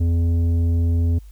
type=tone with tanh clipping; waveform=sine; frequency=84.4 Hz; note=E2; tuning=41 cents sharp; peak=-17 dBFS; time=0-1.19 s; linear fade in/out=10 ms; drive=9 dB; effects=added 50 Hz sine -38 dBFS peak until 1.31 s + white hiss -59 dBFS RMS until 1.31 s